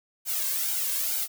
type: noise with flanger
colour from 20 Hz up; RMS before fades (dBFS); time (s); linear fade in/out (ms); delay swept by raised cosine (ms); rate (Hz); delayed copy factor
blue; -28; 0.25-1.28; 50; 1.3 to 1.89; 2.2; +0.85
effects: none